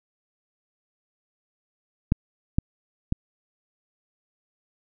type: clicks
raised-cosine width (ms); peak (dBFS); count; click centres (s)
5; -6 / -7 / -10; 3; 2.121 / 2.585 / 3.124
effects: none